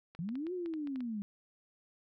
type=clicks; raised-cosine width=0.3 ms; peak=-36 dBFS; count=9; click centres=0.15 / 0.29 / 0.355 / 0.468 / 0.66 / 0.738 / 0.873 / 0.959 / 1.006 s
type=linear two-way sweep; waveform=sine; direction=up then down; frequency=153.8 to 370.9 to 197.1 Hz; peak=-35 dBFS; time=0.19-1.22 s; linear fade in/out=0 ms; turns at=0.53 s
effects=none